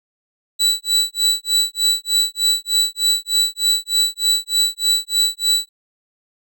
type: tone with tremolo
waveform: 35% pulse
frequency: 3951 Hz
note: B7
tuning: in tune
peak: -10 dBFS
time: 0.59-5.69 s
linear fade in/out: 20 ms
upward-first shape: sine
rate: 3.3 Hz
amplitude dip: 100%
effects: none